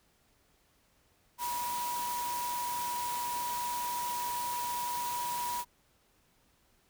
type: tone in noise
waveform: sine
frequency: 969 Hz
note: B5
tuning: 33 cents flat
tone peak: -33 dBFS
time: 1.38-5.65 s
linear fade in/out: 50 ms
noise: white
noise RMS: -40 dBFS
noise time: 1.38-5.65 s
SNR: +4 dB
effects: pink hiss -69 dBFS RMS until 6.89 s